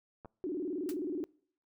clicks, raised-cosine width 1 ms, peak -35 dBFS, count 2, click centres 0.248 / 0.257 s
sine tone with vibrato, 329.6 Hz, E4, in tune, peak -33 dBFS, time 0.44-1.24 s, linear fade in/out 0 ms, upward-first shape square, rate 19 Hz, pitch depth 190 cents each way
white noise with exponential decay, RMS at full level -42 dBFS, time 0.89-0.98 s, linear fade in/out 0 ms, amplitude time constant 18 ms
effects noise-tail reverb RT60 0.6 s tail -25 dB re dry

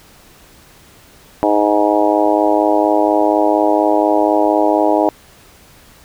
harmonic tone with a mistuned harmonic, 104.2 Hz, G#2, 6 cents sharp, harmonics 3 / 4 / 5 / 6 / 7 / 8 / 9, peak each -16 / -20 / -20 / -16 / -20 / -18 / -22 dBFS, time 1.43-5.09 s, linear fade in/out 0 ms, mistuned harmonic 9, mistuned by +31 cents, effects pink hiss -45 dBFS RMS until 6.04 s

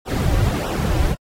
brown noise with flanger, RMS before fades -19 dBFS, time 0.05-1.16 s, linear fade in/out 50 ms, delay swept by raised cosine 0.44 to 4.74 ms, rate 1.6 Hz, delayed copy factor -0.9, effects AAC 48 kbps

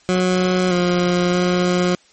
20% pulse tone with pitch steps, 183 / 177.5 / 179.2 Hz, F#3 / F3 / F3, -19 / +28 / +45 cents, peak -10 dBFS, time 0.09-1.95 s, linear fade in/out 0 ms, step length 620 ms, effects white hiss -53 dBFS RMS until 2.12 s + MP3 32 kbps

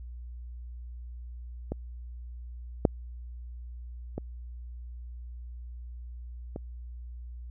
clicks, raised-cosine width 2 ms, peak -18 / -6 / -19 / -22 dBFS, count 4, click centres 1.72 / 2.852 / 4.18 / 6.561 s, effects added 60 Hz sine -39 dBFS peak until 7.5 s

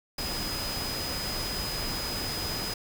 sine tone in noise, 5000 Hz, D#8, 8 cents sharp, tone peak -34 dBFS, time 0.18-2.74 s, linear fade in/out 5 ms, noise pink, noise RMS -34 dBFS, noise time 0.18-2.74 s, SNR -3 dB, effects none

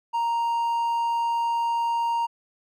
triangle tone, 932.3 Hz, A#5, in tune, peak -20 dBFS, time 0.13-2.27 s, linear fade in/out 20 ms, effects none

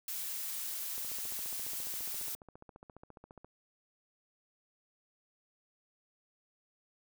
blue noise, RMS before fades -39 dBFS, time 0.08-2.35 s, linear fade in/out 2 ms
click train, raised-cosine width 1 ms, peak -37 dBFS, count 37, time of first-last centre 0.98-3.446 s, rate 14.6 Hz
effects none

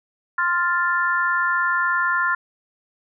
sine chord, F major, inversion second, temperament equal, 1046.5 / 1396.9 / 1760 Hz, C6 / F6 / A6, 0 / 0 / 0 cents, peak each -23 / -21 / -23 dBFS, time 0.38-2.35 s, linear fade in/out 5 ms, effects none

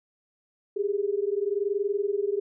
sine tone pair together, 394.4 / 415.3 Hz, G4 / G#4, +11 / 0 cents, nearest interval minor second, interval 89 cents, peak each -27 dBFS, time 0.76-2.4 s, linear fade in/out 10 ms, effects none

